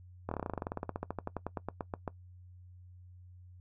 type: slowing click train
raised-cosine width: 1 ms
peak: -21 dBFS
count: 28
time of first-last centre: 0.29-2.078 s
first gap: 24 ms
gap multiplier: 1.07
effects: noise-tail reverb RT60 0.1 s tail -19 dB re dry + added 90 Hz sine -51 dBFS peak until 3.6 s